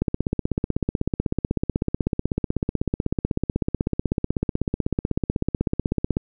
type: click train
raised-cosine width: 3 ms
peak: -8 dBFS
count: 100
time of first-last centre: 0.02-6.169 s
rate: 16.1 Hz
effects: none